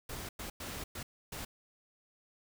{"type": "noise bursts at uneven times", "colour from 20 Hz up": "pink", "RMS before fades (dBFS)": -42, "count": 5, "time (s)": [[0.09, 0.29], [0.39, 0.5], [0.6, 0.84], [0.95, 1.03], [1.32, 1.45]], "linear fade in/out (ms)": 5, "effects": []}